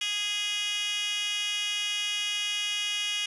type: tone with high-pass filter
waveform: 10% pulse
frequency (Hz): 413.7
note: G#4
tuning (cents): -7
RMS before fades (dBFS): -30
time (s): 0.01-3.26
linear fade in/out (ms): 5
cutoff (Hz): 3100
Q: 4.8
effects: resampled to 24000 Hz + 9-bit